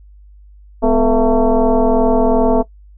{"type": "tone with frequency modulation", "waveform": "sine", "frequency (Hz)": 207.7, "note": "G#3", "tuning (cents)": 0, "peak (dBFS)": -9, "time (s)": [0.82, 2.63], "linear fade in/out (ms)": 20, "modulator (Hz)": 229, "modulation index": 2.7, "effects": ["noise-tail reverb RT60 0.1 s tail -19 dB re dry", "added 50 Hz sine -39 dBFS peak until 2.97 s"]}